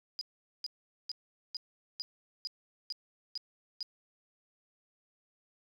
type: tone bursts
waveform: sine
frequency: 4924 Hz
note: D#8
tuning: 19 cents flat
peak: -34 dBFS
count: 9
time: 0.19-3.828 s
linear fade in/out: 0 ms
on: 22 ms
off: 430 ms
effects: none